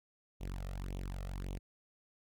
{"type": "tone with flanger", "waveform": "sawtooth", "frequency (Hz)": 46.48, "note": "F#1", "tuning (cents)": 9, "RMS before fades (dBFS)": -41, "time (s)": [0.4, 1.59], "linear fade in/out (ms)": 20, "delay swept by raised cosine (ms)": [0.3, 1.6], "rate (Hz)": 1.8, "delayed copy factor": 0.8, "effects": []}